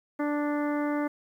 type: harmonic tone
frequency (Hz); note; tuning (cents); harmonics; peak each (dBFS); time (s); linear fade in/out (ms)
293.7; D4; 0; 1 / 2 / 3 / 4 / 5 / 6 / 7; -27 / -33 / -37 / -39 / -41 / -43 / -44; 0.19-1.08; 10
effects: 10-bit